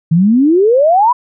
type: exponential sweep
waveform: sine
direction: up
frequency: 155.1 to 1019 Hz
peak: -6 dBFS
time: 0.11-1.13 s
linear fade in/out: 10 ms
effects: none